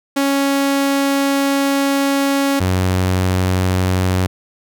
sawtooth tone pair in turn, 277.2 / 92.5 Hz, C#4 / F#2, 0 / 0 cents, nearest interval octave + perfect fifth, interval 1900 cents, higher first, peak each -10 dBFS, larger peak neither, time 0.16-2.6 / 2.6-4.27 s, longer first, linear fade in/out 10 ms, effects none

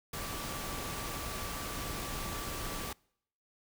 sine tone in noise, 1160 Hz, D6, 22 cents flat, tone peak -46 dBFS, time 0.13-2.93 s, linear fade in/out 5 ms, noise pink, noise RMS -39 dBFS, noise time 0.13-2.93 s, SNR -10 dB, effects noise-tail reverb RT60 0.7 s tail -26 dB re dry

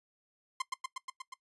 sawtooth tone with echo, 1046.5 Hz, C6, in tune, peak -27 dBFS, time 0.6-0.62 s, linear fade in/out 5 ms, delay 120 ms, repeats 6, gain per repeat -2 dB, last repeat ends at 1.34 s, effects noise-tail reverb RT60 0.1 s tail -18 dB re dry + resampled to 24000 Hz

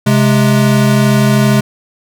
square tone pair together, 132.57 / 210 Hz, C3 / G#3, +23 / +19 cents, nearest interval minor sixth, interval 796 cents, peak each -11 dBFS, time 0.06-1.61 s, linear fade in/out 10 ms, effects none

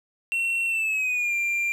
triangle tone with pitch glide, 2719 to 2381 Hz, F7 to D7, -47 to +23 cents, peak -21 dBFS, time 0.32-1.72 s, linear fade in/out 0 ms, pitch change -230 cents, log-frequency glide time 0.67-1.34 s, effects none

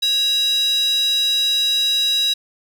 square tone with high-pass filter, 554.4 Hz, C#5, in tune, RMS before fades -18 dBFS, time 0.02-2.34 s, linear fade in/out 10 ms, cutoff 3900 Hz, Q 8.3, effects none

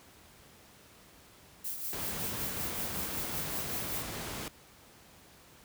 violet noise with tremolo, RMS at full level -36 dBFS, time 1.64-4.03 s, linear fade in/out 10 ms, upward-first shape sine, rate 5.3 Hz, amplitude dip 50%
pink noise, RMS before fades -39 dBFS, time 1.93-4.48 s, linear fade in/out 0 ms
effects pink hiss -57 dBFS RMS until 5.64 s + high-pass 60 Hz 12 dB/octave

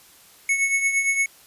square tone with tremolo, 2204 Hz, C#7, 11 cents flat, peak -17 dBFS, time 0.49-1.26 s, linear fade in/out 2 ms, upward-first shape triangle, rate 8.7 Hz, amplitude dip 65%, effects white hiss -51 dBFS RMS until 1.46 s + resampled to 32000 Hz

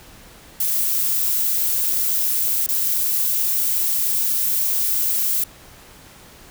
violet noise with dropouts, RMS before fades -20 dBFS, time 0.6-5.44 s, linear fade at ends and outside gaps 5 ms, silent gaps 2.665-2.687 s, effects pink hiss -45 dBFS RMS until 6.5 s

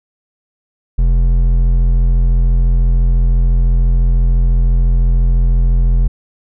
triangle tone with hard clipping, 42.96 Hz, F1, 28 cents flat, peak -10 dBFS, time 0.98-6.08 s, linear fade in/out 10 ms, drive 11 dB, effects none

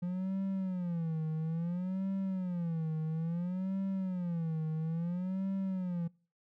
triangle tone with vibrato, 174.61 Hz, F3, in tune, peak -30 dBFS, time 0.02-6.08 s, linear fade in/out 10 ms, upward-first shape sine, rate 0.59 Hz, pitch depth 180 cents each way, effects noise-tail reverb RT60 0.4 s tail -24 dB re dry

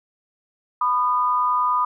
sine tone pair together, 995.2 / 1225 Hz, B5 / D#6, +13 / -27 cents, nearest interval major third, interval 360 cents, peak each -20 dBFS, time 0.81-1.85 s, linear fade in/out 5 ms, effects none

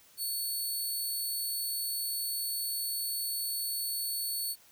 5% pulse tone, 4435 Hz, C#8, in tune, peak -25 dBFS, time 0.17-4.56 s, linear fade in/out 50 ms, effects white hiss -60 dBFS RMS until 4.71 s

